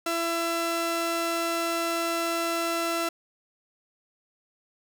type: tone pair together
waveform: sawtooth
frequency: 335.4 / 670.8 Hz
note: E4 / E5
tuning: +30 / +30 cents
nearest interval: octave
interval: 1200 cents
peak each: -26 / -22 dBFS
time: 0.06-3.09 s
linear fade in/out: 5 ms
effects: none